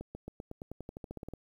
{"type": "accelerating click train", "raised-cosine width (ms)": 2, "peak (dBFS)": -28, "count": 16, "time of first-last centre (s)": [0.01, 1.337], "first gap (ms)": 140, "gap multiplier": 0.93, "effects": ["10-bit"]}